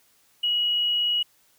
triangle tone, 2909 Hz, F#7, 30 cents flat, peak -17 dBFS, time 0.43-1.23 s, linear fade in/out 10 ms, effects tanh soft clip ceiling -19 dBFS + white hiss -62 dBFS RMS until 1.58 s

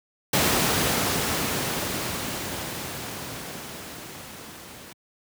pink noise with level ramp, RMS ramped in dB -20 to -43 dBFS, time 0.33-4.93 s, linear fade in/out 5 ms, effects high-pass 100 Hz 12 dB/octave

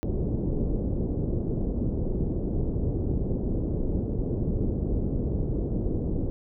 pink low-pass noise, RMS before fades -27 dBFS, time 0.03-6.3 s, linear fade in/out 0 ms, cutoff 440 Hz, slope 24 dB/octave, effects none

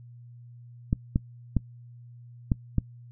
clicks, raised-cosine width 5 ms, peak -10 dBFS, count 5, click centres 0.929 / 1.159 / 1.567 / 2.518 / 2.783 s, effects noise-tail reverb RT60 0.1 s tail -22 dB re dry + added 120 Hz sine -45 dBFS peak until 3.11 s

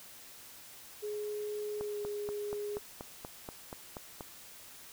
sine tone with pitch glide, 419.1 to 413.6 Hz, G#4 to G#4, +16 to -7 cents, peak -35 dBFS, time 1.02-2.79 s, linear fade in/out 20 ms, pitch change -23 cents, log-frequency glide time 1.78-2 s
click train, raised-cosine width 1 ms, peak -27 dBFS, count 11, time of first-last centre 1.81-4.208 s, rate 4.17 Hz
effects white hiss -52 dBFS RMS until 4.92 s

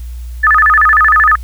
sine tone with vibrato, 1478 Hz, F#6, 2 cents flat, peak -5 dBFS, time 0.43-1.36 s, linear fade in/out 10 ms, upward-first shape square, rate 13 Hz, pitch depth 290 cents each way, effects added 60 Hz sine -22 dBFS peak until 1.43 s + white hiss -45 dBFS RMS until 1.43 s

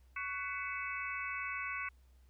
harmonic tone with a mistuned harmonic, 372.6 Hz, F#4, 12 cents sharp, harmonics 3 / 4 / 5 / 6 / 7, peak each -43 / -43 / -45 / -42 / -45 dBFS, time 0.16-1.89 s, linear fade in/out 5 ms, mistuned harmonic 5, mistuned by +120 cents, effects added 63 Hz sine -60 dBFS peak until 2.29 s + pink hiss -75 dBFS RMS until 2.29 s

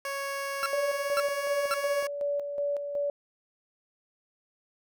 15% pulse tone with pitch glide, 554.4 to 558.9 Hz, C#5 to C#5, 0 to +14 cents, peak -25 dBFS, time 0.05-2.07 s, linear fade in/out 2 ms, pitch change +14 cents, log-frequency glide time 0.77-1.24 s
40% pulse tone bursts, 1358 Hz, F6, 49 cents flat, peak -25 dBFS, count 3, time 0.63-1.74 s, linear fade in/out 0 ms, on 30 ms, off 510 ms
sine tone with tremolo, 574 Hz, D5, 40 cents flat, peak -26 dBFS, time 0.73-3.1 s, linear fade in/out 2 ms, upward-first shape square, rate 2.7 Hz, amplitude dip 50%
effects none

